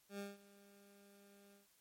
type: tone with ADSR envelope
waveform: 20% pulse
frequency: 200.6 Hz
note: G3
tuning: 40 cents sharp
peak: -38 dBFS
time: 0.09-1.68 s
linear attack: 100 ms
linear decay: 180 ms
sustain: -20 dB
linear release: 140 ms
effects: white hiss -73 dBFS RMS until 1.8 s + MP3 64 kbps